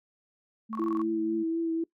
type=tone with tremolo; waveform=sine; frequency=221.5 Hz; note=A3; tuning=12 cents sharp; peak=-33 dBFS; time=0.69-1.44 s; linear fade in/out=20 ms; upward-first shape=triangle; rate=3.4 Hz; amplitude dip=25%
type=tone bursts; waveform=sine; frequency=1108.7 Hz; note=C#6; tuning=in tune; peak=-33 dBFS; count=7; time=0.73-1.016 s; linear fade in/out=0 ms; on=22 ms; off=22 ms
type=tone with vibrato; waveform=sine; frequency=329.6 Hz; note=E4; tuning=in tune; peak=-26 dBFS; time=0.79-1.84 s; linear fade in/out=5 ms; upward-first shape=triangle; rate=4 Hz; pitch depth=24 cents each way
effects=noise-tail reverb RT60 0.1 s tail -21 dB re dry